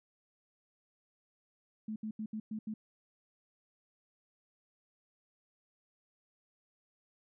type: tone bursts at uneven times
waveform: sine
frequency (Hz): 216.6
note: A3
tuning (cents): -27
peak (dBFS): -36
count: 6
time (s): 1.88-1.96 / 2.03-2.11 / 2.19-2.26 / 2.33-2.4 / 2.51-2.59 / 2.67-2.74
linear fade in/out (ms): 5
effects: none